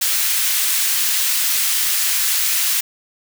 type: high-pass noise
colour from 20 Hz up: white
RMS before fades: -18 dBFS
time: 0.01-2.81 s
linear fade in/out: 10 ms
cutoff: 1700 Hz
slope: 12 dB/octave
effects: none